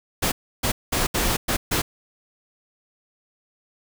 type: noise bursts at uneven times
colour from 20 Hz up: pink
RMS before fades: -22 dBFS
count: 6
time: 0.22-0.32 / 0.63-0.72 / 0.92-1.07 / 1.14-1.37 / 1.48-1.57 / 1.71-1.82 s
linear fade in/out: 10 ms
effects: none